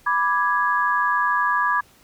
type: chord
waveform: sine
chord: G# diminished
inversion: first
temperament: equal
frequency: 987.8 / 1174.7 / 1661.2 Hz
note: B5 / D6 / G#6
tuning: 0 / 0 / 0 cents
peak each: -22 dBFS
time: 0.06-1.81 s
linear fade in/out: 10 ms
effects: pink hiss -54 dBFS RMS until 2.03 s